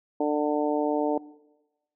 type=harmonic tone; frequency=148.9 Hz; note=D3; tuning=24 cents sharp; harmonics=2 / 3 / 4 / 5 / 6; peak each=-26 / -28 / -29 / -32 / -33 dBFS; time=0.2-1.18 s; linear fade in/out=5 ms; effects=noise-tail reverb RT60 1.0 s tail -20 dB re dry